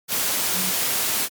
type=tone in noise; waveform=sine; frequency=185 Hz; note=F#3; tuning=in tune; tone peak=-31 dBFS; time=0.52-0.73 s; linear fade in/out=50 ms; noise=white; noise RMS=-23 dBFS; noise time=0.08-1.29 s; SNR=-11 dB; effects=high-pass 100 Hz 12 dB/octave + Opus 48 kbps